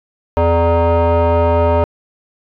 sine tone with frequency modulation, 254.6 Hz, C4, 47 cents flat, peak -7 dBFS, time 0.37-1.84 s, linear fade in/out 0 ms, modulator 338 Hz, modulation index 2, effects tanh soft clip ceiling -9 dBFS

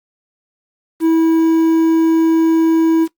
triangle tone with quantisation, 325.5 Hz, E4, 22 cents flat, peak -7 dBFS, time 1-3.08 s, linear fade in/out 50 ms, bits 6, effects noise-tail reverb RT60 0.1 s tail -18 dB re dry + Opus 32 kbps

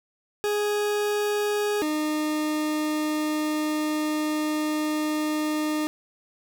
40% pulse tone pair in turn, 415.3 / 305.5 Hz, G#4 / D#4, 0 / -32 cents, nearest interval perfect fourth, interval 532 cents, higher first, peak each -22 / -23 dBFS, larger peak first, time 0.44-1.82 / 1.82-5.87 s, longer second, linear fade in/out 0 ms, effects none

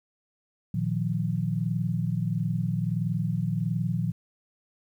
sine chord, Bb suspended fourth, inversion none, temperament equal with one note detuned, 116.54 / 155.56 / 177.05 Hz, Bb2 / Eb3 / F3, 0 / 0 / +24 cents, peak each -29 dBFS, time 0.74-4.12 s, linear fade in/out 5 ms, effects 10-bit

